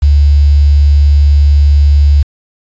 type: tone with quantisation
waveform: sine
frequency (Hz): 72.2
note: D2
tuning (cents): -29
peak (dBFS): -3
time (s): 0.02-2.23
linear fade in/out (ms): 10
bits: 5
effects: resampled to 16000 Hz